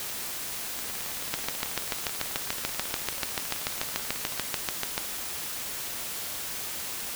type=two click trains; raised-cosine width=0.2 ms; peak=-9 / -20 dBFS; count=26 / 67; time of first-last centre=1.34-4.979 / 0.79-4.377 s; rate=6.87 / 18.4 Hz; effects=white hiss -35 dBFS RMS until 7.15 s